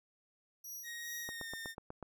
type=tone with tremolo; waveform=20% pulse; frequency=5790 Hz; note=F#8; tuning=38 cents flat; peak=-38 dBFS; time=0.64-1.31 s; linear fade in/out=5 ms; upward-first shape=sine; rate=2.4 Hz; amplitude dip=90%
type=tone with pitch glide; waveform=sawtooth; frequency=1879 to 1820.2 Hz; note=A#6 to A#6; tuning=+13 to -42 cents; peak=-39 dBFS; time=0.83-1.75 s; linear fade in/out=50 ms; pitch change=-55 cents; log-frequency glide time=1.21-1.51 s
type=click train; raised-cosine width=1 ms; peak=-30 dBFS; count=7; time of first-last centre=1.29-2.027 s; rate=8.14 Hz
effects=none